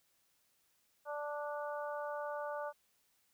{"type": "harmonic tone", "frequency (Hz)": 293.7, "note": "D4", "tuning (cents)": 0, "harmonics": [2, 3, 4, 5], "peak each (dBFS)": [-40, -44, -46, -48], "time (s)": [1.05, 2.73], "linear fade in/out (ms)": 50, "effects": ["white hiss -75 dBFS RMS until 3.33 s"]}